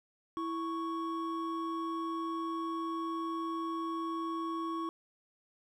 triangle tone pair together, 329.6 / 1108.7 Hz, E4 / C#6, 0 / 0 cents, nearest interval octave + major sixth, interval 2100 cents, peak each -34 / -35 dBFS, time 0.37-4.89 s, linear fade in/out 0 ms, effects none

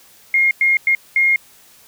sine tone bursts at uneven times, 2137 Hz, C7, 36 cents sharp, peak -11 dBFS, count 4, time 0.34-0.51 / 0.61-0.77 / 0.87-0.95 / 1.16-1.36 s, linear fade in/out 2 ms, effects white hiss -48 dBFS RMS until 1.87 s

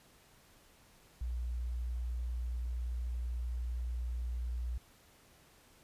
sine tone, 60.3 Hz, B1, 41 cents flat, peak -34 dBFS, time 1.21-4.78 s, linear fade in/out 5 ms, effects pink hiss -63 dBFS RMS until 5.83 s + resampled to 32000 Hz

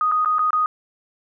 sine tone with dropouts, 1244.5 Hz, D#6, in tune, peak -16 dBFS, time 0.01-0.66 s, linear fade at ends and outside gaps 1 ms, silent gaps 0.115-0.12 / 0.248-0.258 / 0.384-0.392 / 0.506-0.531 s, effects none

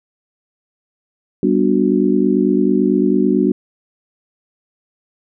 sine chord, G major seventh, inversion none, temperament just, 196 / 245 / 294 / 367.5 Hz, G3 / B3 / D4 / F#4, 0 / -14 / +2 / -12 cents, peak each -17 dBFS, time 1.43-3.52 s, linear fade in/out 2 ms, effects none

